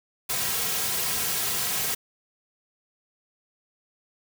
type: noise with comb filter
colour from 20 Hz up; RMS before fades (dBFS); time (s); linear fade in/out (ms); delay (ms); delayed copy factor
white; -27; 0.29-1.95; 10; 3.4; -0.6
effects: none